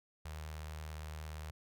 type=tone with notch filter; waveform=sawtooth; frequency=77.3 Hz; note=D#2; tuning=11 cents flat; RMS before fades=-45 dBFS; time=0.25-1.51 s; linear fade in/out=5 ms; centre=280 Hz; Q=0.51; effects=none